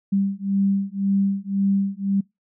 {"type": "beating tone pair", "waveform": "sine", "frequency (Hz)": [196, 197.9], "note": ["G3", "G3"], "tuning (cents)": [0, 17], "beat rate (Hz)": 1.9, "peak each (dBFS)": -22, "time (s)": [0.12, 2.21], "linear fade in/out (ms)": 10, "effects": ["noise-tail reverb RT60 0.2 s tail -25 dB re dry"]}